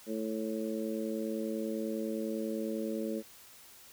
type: harmonic tone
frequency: 110 Hz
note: A2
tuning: in tune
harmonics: 2 / 3 / 4 / 5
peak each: -36 / -38 / -39 / -40 dBFS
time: 0.06-3.23 s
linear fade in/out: 50 ms
effects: white hiss -55 dBFS RMS until 3.92 s